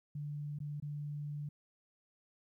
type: tone with dropouts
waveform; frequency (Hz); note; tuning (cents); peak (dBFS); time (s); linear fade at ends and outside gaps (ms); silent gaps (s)
sine; 146.83; D3; 0; -38; 0.15-1.49; 5; 0.588-0.602 / 0.801-0.823
effects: 13-bit